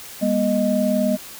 sine tone cluster, 202.2 / 241.9 / 620 Hz, G#3 / B3 / D#5, -46 / -36 / -6 cents, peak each -21 dBFS, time 0.21-1.17 s, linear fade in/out 20 ms, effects white hiss -38 dBFS RMS until 1.39 s

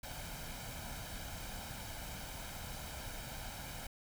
pink noise with comb filter, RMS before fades -45 dBFS, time 0.03-3.87 s, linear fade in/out 5 ms, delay 1.3 ms, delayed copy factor +0.6, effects none

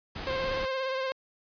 pink noise, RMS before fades -37 dBFS, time 0.15-0.66 s, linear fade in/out 10 ms
sawtooth tone with vibrato, 527 Hz, C5, 12 cents sharp, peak -25 dBFS, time 0.27-1.12 s, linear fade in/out 0 ms, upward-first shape sine, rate 17 Hz, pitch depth 27 cents each way
effects resampled to 11025 Hz

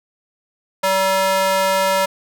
square tone with high-pass filter, 191.3 Hz, G3, 42 cents flat, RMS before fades -17 dBFS, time 0.83-2.06 s, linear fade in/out 10 ms, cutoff 710 Hz, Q 1.9, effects none

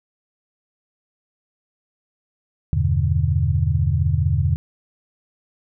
sine chord, E minor seventh, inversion none, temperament equal, 82.41 / 98 / 123.47 / 146.83 Hz, E2 / G2 / B2 / D3, 0 / 0 / 0 / 0 cents, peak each -20 / -22 / -23 / -22 dBFS, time 2.73-4.56 s, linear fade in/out 0 ms, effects none

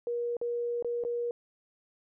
sine tone with dropouts, 476.6 Hz, A#4, 38 cents sharp, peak -29 dBFS, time 0.07-1.31 s, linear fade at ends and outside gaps 1 ms, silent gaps 0.368-0.414 / 0.825-0.846 / 1.038-1.049 s, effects none

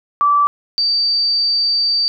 sine tone pair in turn, 1160 / 4632 Hz, D6 / D8, -22 / -25 cents, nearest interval 2 octaves, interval 2397 cents, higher second, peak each -10 / -13 dBFS, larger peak first, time 0.21-0.47 / 0.78-2.08 s, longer second, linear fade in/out 0 ms, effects none

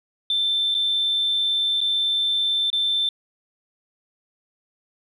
sine tone with dropouts, 3551 Hz, A7, 15 cents sharp, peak -18 dBFS, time 0.3-3.09 s, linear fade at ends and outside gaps 2 ms, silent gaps 0.744-0.749 / 1.806-1.813 / 2.702-2.729 s, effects tanh soft clip ceiling -14 dBFS

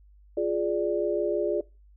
sine chord, D diminished, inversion first, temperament equal, 349.2 / 415.3 / 587.3 Hz, F4 / Ab4 / D5, 0 / 0 / 0 cents, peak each -28 dBFS, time 0.37-1.61 s, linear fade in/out 5 ms, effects noise-tail reverb RT60 0.3 s tail -23 dB re dry + added 50 Hz sine -52 dBFS peak until 1.96 s

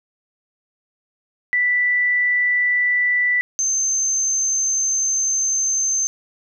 sine tone pair in turn, 1973 / 6264 Hz, B6 / G8, -2 / -2 cents, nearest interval octave + minor sixth, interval 2000 cents, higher second, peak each -15 / -17 dBFS, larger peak first, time 1.53-3.41 / 3.59-6.07 s, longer second, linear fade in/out 0 ms, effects none

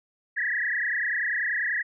sine tone with frequency modulation, 1813 Hz, A#6, 49 cents flat, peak -24 dBFS, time 0.36-1.83 s, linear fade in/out 20 ms, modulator 30.2 Hz, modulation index 5.3, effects none

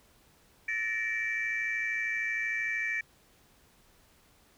sine tone cluster, 1754 / 1867 / 2323 Hz, A6 / A#6 / D7, -6 / +2 / -20 cents, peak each -35 / -33 / -31 dBFS, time 0.68-3.01 s, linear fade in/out 5 ms, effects tanh soft clip ceiling -23 dBFS + pink hiss -63 dBFS RMS until 4.57 s

